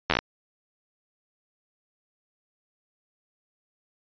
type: slowing click train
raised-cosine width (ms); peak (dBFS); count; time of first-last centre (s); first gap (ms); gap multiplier
0.3; -5; 7; 0.1-0.189; 11; 1.12
effects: resampled to 11025 Hz